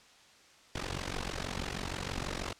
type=noise with amplitude modulation; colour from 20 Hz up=pink; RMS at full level=-33 dBFS; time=0.75-2.53 s; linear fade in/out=5 ms; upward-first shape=sine; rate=46.3 Hz; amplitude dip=90%; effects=white hiss -59 dBFS RMS until 2.59 s + low-pass 6000 Hz 12 dB/octave